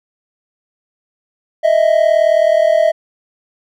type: tone pair together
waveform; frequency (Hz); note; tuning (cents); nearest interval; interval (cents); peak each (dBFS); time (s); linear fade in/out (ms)
triangle; 622.3 / 661.4; D#5 / E5; 0 / +6; minor second; 106; -10; 1.63-2.92; 20
effects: none